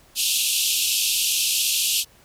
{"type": "band-pass noise", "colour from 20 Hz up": "pink", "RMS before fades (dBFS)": -22, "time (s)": [0.15, 2.05], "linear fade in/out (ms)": 50, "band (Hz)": [2600, 14000], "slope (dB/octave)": 96, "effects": ["pink hiss -54 dBFS RMS until 2.24 s"]}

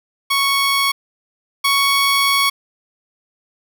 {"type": "tone pair in turn", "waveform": "15% pulse", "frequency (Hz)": [1108.7, 1112.7], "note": ["C#6", "C#6"], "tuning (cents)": [0, 6], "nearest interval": "unison", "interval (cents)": 6, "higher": "second", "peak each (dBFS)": [-8, -7], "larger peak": "second", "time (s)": [[0.3, 0.92], [1.64, 2.5]], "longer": "second", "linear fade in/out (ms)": 10, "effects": []}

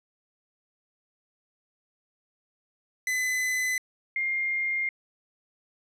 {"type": "tone pair in turn", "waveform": ["45% pulse", "sine"], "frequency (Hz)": [2016, 2118], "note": ["B6", "C7"], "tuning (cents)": [35, 21], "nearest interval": "minor second", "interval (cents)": 86, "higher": "second", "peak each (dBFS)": -25, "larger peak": "neither", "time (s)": [[3.07, 3.78], [4.16, 4.89]], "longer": "second", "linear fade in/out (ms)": 2, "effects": ["low-pass 12000 Hz 12 dB/octave"]}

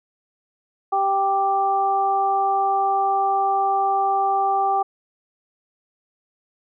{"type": "harmonic tone", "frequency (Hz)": 392, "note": "G4", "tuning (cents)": 0, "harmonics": [1, 2, 3], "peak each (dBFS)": [-28, -18, -25], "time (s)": [0.92, 4.83], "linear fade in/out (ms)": 10, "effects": []}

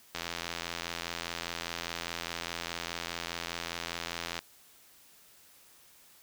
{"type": "click train", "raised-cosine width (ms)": 0.2, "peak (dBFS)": -17, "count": 361, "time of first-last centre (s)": [0.15, 4.39], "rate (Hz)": 84.9, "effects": ["white hiss -59 dBFS RMS until 6.22 s"]}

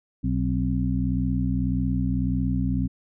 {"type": "harmonic tone with a mistuned harmonic", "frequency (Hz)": 61.74, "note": "B1", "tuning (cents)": 0, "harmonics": [1, 2, 3, 4], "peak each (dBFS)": [-27, -27, -27, -27], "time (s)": [0.23, 2.88], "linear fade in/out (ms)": 20, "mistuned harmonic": 4, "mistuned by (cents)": 100, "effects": []}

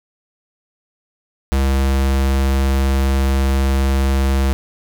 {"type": "tone", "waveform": "square", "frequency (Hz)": 67.4, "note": "C#2", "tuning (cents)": -48, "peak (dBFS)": -14, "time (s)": [1.52, 4.53], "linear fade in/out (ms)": 0, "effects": []}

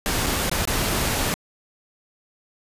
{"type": "noise with dropouts", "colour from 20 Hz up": "pink", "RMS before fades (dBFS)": -23, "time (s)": [0.06, 1.34], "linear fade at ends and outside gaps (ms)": 0, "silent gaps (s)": [[0.262, 0.266], [0.496, 0.515], [0.653, 0.675]], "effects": ["resampled to 32000 Hz"]}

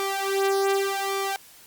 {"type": "tone with flanger", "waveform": "sawtooth", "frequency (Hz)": 392, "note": "G4", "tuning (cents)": 0, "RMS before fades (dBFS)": -25, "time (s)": [0, 1.36], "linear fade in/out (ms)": 0, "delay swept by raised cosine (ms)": [0.86, 2.76], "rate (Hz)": 0.86, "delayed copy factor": 0.9, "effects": ["white hiss -50 dBFS RMS until 1.66 s", "Opus 48 kbps"]}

